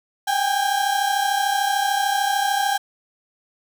35% pulse tone pair together, 782 / 815.4 Hz, G5 / G#5, -4 / -32 cents, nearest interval minor second, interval 72 cents, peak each -20 dBFS, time 0.27-2.78 s, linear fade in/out 10 ms, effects none

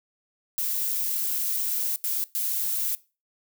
violet noise bursts at uneven times, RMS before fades -27 dBFS, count 3, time 0.58-1.96 / 2.04-2.24 / 2.35-2.95 s, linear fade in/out 0 ms, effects noise-tail reverb RT60 0.3 s tail -20 dB re dry

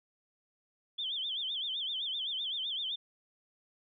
sine tone with vibrato, 3322 Hz, G#7, in tune, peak -33 dBFS, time 0.98-2.96 s, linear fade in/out 10 ms, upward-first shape sine, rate 7.8 Hz, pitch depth 160 cents each way, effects none

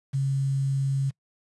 sine tone with quantisation, 136.3 Hz, C#3, 29 cents flat, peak -22 dBFS, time 0.13-1.11 s, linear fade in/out 20 ms, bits 8, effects noise-tail reverb RT60 0.1 s tail -23 dB re dry + resampled to 24000 Hz

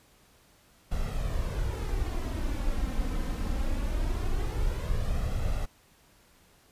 brown noise with flanger, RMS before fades -29 dBFS, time 0.91-5.66 s, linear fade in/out 10 ms, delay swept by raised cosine 1.5 to 3.9 ms, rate 0.22 Hz, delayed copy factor +0.55, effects pink hiss -61 dBFS RMS until 6.71 s + resampled to 32000 Hz

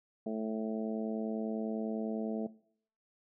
harmonic tone, 110 Hz, A2, in tune, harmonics 2 / 3 / 4 / 5 / 6 / 7, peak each -36 / -43 / -40 / -46 / -41 / -52 dBFS, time 0.26-2.47 s, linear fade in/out 5 ms, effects noise-tail reverb RT60 0.6 s tail -20 dB re dry

